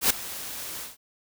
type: noise with ADSR envelope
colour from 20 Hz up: white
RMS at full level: -18 dBFS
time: 0.01-0.97 s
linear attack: 91 ms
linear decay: 8 ms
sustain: -18 dB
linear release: 160 ms
effects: none